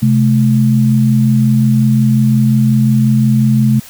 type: tone pair together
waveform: sine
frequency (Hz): 130 / 215.6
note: C3 / A3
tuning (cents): -11 / -35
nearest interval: major sixth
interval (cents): 876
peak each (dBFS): -10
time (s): 0.02-3.8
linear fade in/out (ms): 10
effects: white hiss -36 dBFS RMS until 3.89 s

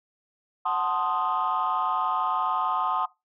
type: chord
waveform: sine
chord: F# diminished seventh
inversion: none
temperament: equal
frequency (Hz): 740 / 880 / 1046.5 / 1244.5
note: F#5 / A5 / C6 / Eb6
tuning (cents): 0 / 0 / 0 / 0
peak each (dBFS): -29 / -29 / -27 / -27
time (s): 0.65-3.06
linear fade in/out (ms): 10
effects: noise-tail reverb RT60 0.2 s tail -19 dB re dry + tanh soft clip ceiling -17 dBFS

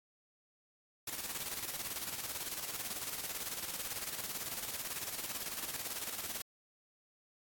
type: noise with tremolo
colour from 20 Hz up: white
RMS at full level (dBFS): -39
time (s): 1.07-6.42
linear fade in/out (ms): 5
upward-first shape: square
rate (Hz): 18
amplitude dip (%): 50
effects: AAC 64 kbps

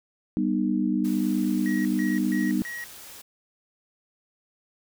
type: chord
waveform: sine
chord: G augmented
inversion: none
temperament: just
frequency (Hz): 196 / 245 / 306.2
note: G3 / B3 / D#4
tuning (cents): 0 / -14 / -28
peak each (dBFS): -26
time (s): 0.37-2.62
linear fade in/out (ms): 0
type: noise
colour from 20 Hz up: white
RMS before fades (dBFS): -44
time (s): 1.04-3.22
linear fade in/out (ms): 10
type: tone bursts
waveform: triangle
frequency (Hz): 1903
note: A#6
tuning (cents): +35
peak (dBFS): -31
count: 4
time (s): 1.66-2.84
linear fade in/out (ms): 0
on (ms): 190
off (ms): 140
effects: none

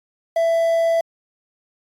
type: tone with quantisation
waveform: triangle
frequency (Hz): 664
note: E5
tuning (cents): +12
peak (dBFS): -13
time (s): 0.36-1.01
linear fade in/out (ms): 5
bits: 7
effects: AAC 48 kbps

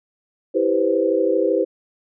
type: chord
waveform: sine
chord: C major seventh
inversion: first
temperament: just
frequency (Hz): 327 / 392.4 / 490.5 / 523.3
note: E4 / G4 / B4 / C5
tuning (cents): -14 / +2 / -12 / 0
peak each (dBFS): -22 / -21 / -21 / -21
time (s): 0.54-1.65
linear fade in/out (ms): 20
effects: none

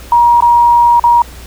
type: tone with dropouts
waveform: sine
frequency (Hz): 950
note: A#5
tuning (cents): +33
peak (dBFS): -4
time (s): 0.12-1.22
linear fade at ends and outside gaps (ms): 2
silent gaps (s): 0.405-0.423 / 0.997-1.039
effects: added 60 Hz sine -31 dBFS peak until 1.46 s + pink hiss -35 dBFS RMS until 1.46 s

